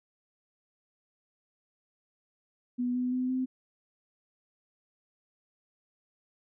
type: tone with pitch steps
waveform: sine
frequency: 246.3 / 250 / 253.8 / 257.7 Hz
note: B3 / B3 / B3 / C4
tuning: -5 / +21 / +47 / -26 cents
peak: -27 dBFS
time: 2.78-3.46 s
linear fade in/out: 20 ms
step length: 170 ms
effects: none